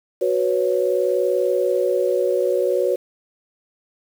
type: chord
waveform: sine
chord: F# suspended fourth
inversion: none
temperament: equal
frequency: 370 / 493.9 / 554.4 Hz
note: F#4 / B4 / C#5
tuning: 0 / 0 / 0 cents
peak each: -21 dBFS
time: 0.21-2.96 s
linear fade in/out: 10 ms
effects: 7-bit